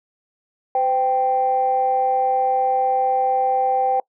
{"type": "tone pair together", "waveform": "sine", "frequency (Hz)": [510.6, 782], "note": ["C5", "G5"], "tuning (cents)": [-42, -4], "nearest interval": "perfect fifth", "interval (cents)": 738, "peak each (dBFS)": [-22, -16], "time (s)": [0.75, 4], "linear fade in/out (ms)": 2, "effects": ["noise-tail reverb RT60 0.1 s tail -24 dB re dry", "tanh soft clip ceiling -9 dBFS"]}